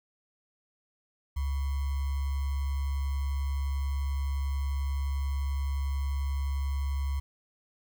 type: tone with sample-and-hold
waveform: sine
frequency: 69.3 Hz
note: C#2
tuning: in tune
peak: -27 dBFS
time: 1.36-7.2 s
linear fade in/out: 10 ms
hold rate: 1050 Hz
effects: none